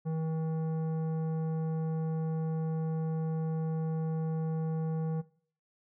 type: tone with tanh clipping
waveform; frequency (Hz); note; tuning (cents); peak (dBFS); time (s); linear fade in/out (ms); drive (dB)
triangle; 160; D#3; +49; -32; 0.05-5.22; 20; 16
effects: noise-tail reverb RT60 0.5 s tail -19 dB re dry